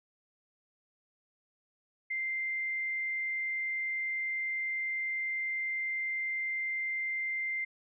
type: tone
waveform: sine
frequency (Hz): 2090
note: C7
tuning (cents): -2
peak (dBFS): -31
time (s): 2.1-7.65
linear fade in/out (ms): 10
effects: none

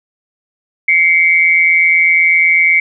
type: tone pair together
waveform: sine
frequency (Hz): 2102 / 2270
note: C7 / C#7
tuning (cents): +7 / +41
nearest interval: minor second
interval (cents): 134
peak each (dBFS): -10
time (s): 0.88-2.8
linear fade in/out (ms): 5
effects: none

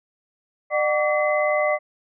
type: tone cluster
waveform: sine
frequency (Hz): 603 / 747 / 1145 / 2035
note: D5 / F#5 / D6 / C7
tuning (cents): +46 / +16 / -44 / -49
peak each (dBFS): -20 / -27 / -27 / -25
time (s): 0.7-1.79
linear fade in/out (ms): 50
effects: none

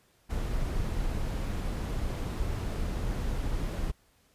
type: noise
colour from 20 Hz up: brown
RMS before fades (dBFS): -31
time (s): 0.29-3.92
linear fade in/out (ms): 20
effects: pink hiss -66 dBFS RMS until 4.34 s + resampled to 32000 Hz

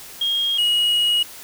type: tone pair in turn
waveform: sine / triangle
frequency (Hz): 3251 / 2896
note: G#7 / F#7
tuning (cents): -38 / -38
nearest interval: major second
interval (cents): 200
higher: first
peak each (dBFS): -18 / -14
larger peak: second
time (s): 0.21-0.58 / 0.58-1.23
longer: second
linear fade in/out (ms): 5
effects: white hiss -39 dBFS RMS until 1.43 s

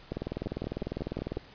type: two click trains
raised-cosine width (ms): 2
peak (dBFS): -22 / -19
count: 6 / 26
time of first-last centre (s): 0.46-1.372 / 0.12-1.37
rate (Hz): 5.48 / 20
effects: pink hiss -53 dBFS RMS until 1.54 s + resampled to 11025 Hz

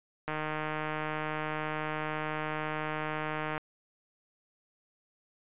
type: click train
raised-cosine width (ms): 0.5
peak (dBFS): -19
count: 509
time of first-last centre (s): 0.28-3.579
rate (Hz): 154
effects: resampled to 8000 Hz

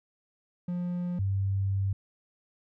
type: tone pair in turn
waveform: triangle / sine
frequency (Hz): 176.9 / 97.63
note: F3 / G2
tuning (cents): +23 / -7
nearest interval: minor seventh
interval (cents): 1030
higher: first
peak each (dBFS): -27 / -25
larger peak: second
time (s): 0.68-1.19 / 1.19-1.93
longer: second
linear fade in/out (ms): 5
effects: none

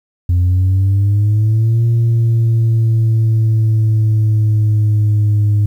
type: exponential two-way sweep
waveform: sine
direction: up then down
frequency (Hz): 87.6 to 116.54 to 103.7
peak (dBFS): -7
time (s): 0.29-5.66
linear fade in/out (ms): 5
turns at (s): 1.85
effects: tanh soft clip ceiling -8 dBFS + 8-bit

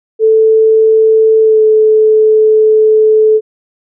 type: tone with pitch glide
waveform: sine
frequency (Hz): 440.7 to 433.9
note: A4 to A4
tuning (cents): +3 to -24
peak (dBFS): -4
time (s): 0.19-3.41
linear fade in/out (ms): 50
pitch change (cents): -27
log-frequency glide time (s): 1.41-1.62
effects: none

